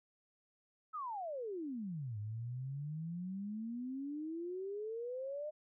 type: exponential two-way sweep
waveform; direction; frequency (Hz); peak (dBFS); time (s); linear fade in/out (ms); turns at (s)
sine; down then up; 1318.5 to 102.5 to 615; -39; 0.93-5.51; 20; 2.18
effects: none